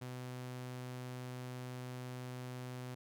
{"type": "tone", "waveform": "sawtooth", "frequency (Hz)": 126, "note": "B2", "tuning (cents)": 35, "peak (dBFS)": -39, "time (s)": [0.01, 2.95], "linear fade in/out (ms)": 10, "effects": []}